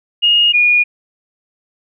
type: tone pair in turn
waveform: sine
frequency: 2858 / 2441 Hz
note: F7 / D#7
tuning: +39 / -34 cents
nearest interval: minor third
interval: 273 cents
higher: first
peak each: -8 dBFS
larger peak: neither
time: 0.22-0.53 / 0.53-0.84 s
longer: neither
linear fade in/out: 20 ms
effects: none